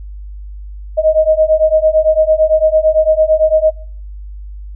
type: beating tone pair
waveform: sine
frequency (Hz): 622.3 / 631.2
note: D#5 / D#5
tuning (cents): 0 / +25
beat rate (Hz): 8.9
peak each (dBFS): -11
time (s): 0.97-3.71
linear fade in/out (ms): 20
effects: noise-tail reverb RT60 0.5 s tail -22 dB re dry + added 50 Hz sine -26 dBFS peak until 4.75 s